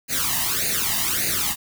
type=noise with flanger; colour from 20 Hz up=white; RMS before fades=-23 dBFS; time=0.08-1.56 s; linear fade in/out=50 ms; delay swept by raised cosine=0.45 to 1.07 ms; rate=1.7 Hz; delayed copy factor=+0.85; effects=none